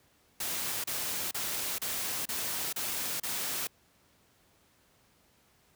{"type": "noise bursts", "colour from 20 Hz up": "white", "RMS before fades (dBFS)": -34, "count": 7, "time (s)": [0.4, 3.672], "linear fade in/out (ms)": 5, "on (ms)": 440, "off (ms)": 32, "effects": ["pink hiss -66 dBFS RMS until 5.75 s", "high-pass 60 Hz 12 dB/octave"]}